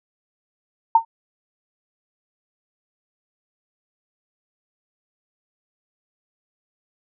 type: tone with exponential decay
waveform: sine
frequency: 909 Hz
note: A#5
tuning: 44 cents flat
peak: -6 dBFS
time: 0.95-1.05 s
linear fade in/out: 5 ms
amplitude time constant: 21 ms
effects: none